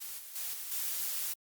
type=noise with level steps; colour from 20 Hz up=blue; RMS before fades=-41 / -47 / -37 / -41 / -35 dBFS; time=0-1.34 s; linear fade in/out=20 ms; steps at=0.18 / 0.35 / 0.53 / 0.71 s; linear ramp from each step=10 ms; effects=Opus 48 kbps